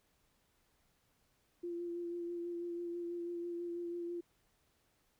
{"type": "tone with vibrato", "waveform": "sine", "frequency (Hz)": 345.2, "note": "F4", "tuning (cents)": -20, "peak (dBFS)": -38, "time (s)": [1.63, 4.21], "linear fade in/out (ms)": 10, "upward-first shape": "sine", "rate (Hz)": 6.1, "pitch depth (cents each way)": 18, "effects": ["pink hiss -75 dBFS RMS until 5.19 s"]}